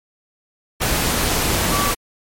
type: tone in noise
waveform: sine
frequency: 1150 Hz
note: D6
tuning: 37 cents flat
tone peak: -20 dBFS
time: 1.71-1.92 s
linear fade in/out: 20 ms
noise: pink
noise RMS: -19 dBFS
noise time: 0.8-1.95 s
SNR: -4 dB
effects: MP3 64 kbps